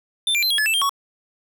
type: tone with pitch steps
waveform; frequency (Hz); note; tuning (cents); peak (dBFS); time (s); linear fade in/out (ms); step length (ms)
square; 3559 / 2372 / 4100 / 3302 / 1718 / 2647 / 3192 / 1116; A7 / D7 / C8 / G#7 / A6 / E7 / G7 / C#6; +19 / +17 / -36 / -11 / -42 / +7 / +31 / +11; -18; 0.27-0.894; 2; 78
effects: none